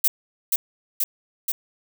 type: noise with echo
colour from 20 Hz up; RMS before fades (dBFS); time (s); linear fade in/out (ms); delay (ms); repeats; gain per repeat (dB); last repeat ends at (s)
violet; -18; 0.04-0.08; 5; 480; 3; -2; 1.52
effects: none